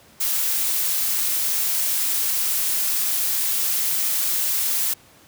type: noise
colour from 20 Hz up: blue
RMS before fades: -22 dBFS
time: 0.2-4.94 s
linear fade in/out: 10 ms
effects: pink hiss -51 dBFS RMS until 5.27 s + high-pass 80 Hz 12 dB/octave